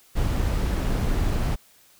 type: noise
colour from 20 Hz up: brown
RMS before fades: -23 dBFS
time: 0.15-1.56 s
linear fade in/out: 20 ms
effects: white hiss -56 dBFS RMS until 1.99 s